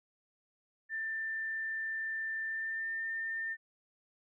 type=tone with pitch glide; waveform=sine; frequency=1783 to 1804.8 Hz; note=A6 to A6; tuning=+22 to +44 cents; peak=-34 dBFS; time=0.89-3.57 s; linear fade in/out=50 ms; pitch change=+22 cents; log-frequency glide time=2.45-3.02 s; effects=none